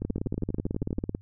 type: two click trains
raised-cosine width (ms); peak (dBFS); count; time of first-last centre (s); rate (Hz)
3; -18 / -16; 13 / 21; 0.02-0.988 / 0.05-1.149; 12.4 / 18.2
effects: added 99 Hz sine -49 dBFS peak until 1.21 s